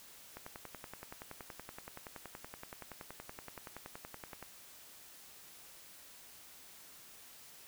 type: click train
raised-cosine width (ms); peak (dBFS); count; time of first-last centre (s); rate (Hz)
0.5; -30; 44; 0.37-4.427; 10.6
effects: white hiss -56 dBFS RMS until 7.67 s